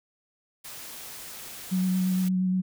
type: noise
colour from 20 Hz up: white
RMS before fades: -41 dBFS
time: 0.64-2.29 s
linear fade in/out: 10 ms
type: tone with vibrato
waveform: sine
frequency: 185 Hz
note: F#3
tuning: in tune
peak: -22 dBFS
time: 1.71-2.62 s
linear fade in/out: 20 ms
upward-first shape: square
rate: 8.6 Hz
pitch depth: 12 cents each way
effects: none